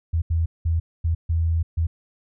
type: tone bursts at uneven times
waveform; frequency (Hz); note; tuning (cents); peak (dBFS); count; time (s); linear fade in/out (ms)
sine; 82.41; E2; 0; -18; 6; 0.13-0.22 / 0.3-0.46 / 0.65-0.8 / 1.04-1.15 / 1.29-1.63 / 1.77-1.87; 10
effects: none